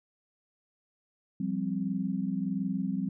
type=chord; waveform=sine; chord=F suspended second; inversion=none; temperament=equal; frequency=174.61 / 196 / 261.6 Hz; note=F3 / G3 / C4; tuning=0 / 0 / 0 cents; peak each=-34 / -31 / -34 dBFS; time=1.4-3.09 s; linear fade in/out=5 ms; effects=none